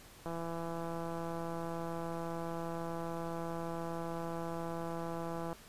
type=click train; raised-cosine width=1 ms; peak=-27 dBFS; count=881; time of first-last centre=0.26-5.529 s; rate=167 Hz; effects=pink hiss -56 dBFS RMS until 5.68 s + resampled to 32000 Hz